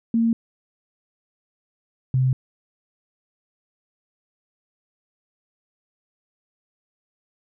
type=tone pair in turn; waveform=sine; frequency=229.2 / 129.72 Hz; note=A#3 / C3; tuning=-29 / -15 cents; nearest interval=minor seventh; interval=986 cents; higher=first; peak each=-16 dBFS; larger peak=neither; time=0.14-0.33 / 2.14-2.33 s; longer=neither; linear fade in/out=2 ms; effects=none